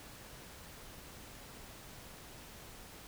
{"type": "silence", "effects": ["pink hiss -52 dBFS RMS until 3.07 s"]}